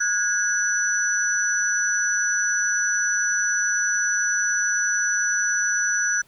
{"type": "tone cluster", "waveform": "sine", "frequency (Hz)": [1451, 1647, 5940], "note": ["F#6", "G#6", "F#8"], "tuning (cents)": [-34, -15, 6], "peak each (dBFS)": -24, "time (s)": [0, 6.22], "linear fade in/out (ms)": 10, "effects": ["pink hiss -57 dBFS RMS until 6.27 s"]}